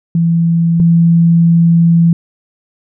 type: tone pair in turn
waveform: sine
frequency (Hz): 167.4 / 167.99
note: E3 / E3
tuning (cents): +27 / +33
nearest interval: unison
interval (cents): 6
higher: second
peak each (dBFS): -8 / -5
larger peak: second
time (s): 0.15-0.8 / 0.8-2.13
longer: second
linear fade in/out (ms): 2
effects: none